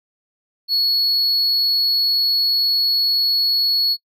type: tone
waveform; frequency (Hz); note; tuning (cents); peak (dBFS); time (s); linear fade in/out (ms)
triangle; 4371; C#8; -25; -14; 0.68-3.97; 50
effects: noise-tail reverb RT60 0.1 s tail -25 dB re dry